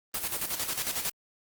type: noise with tremolo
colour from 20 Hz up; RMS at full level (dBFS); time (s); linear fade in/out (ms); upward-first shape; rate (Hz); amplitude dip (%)
white; -30; 0.14-1.1; 5; square; 11; 60
effects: Opus 24 kbps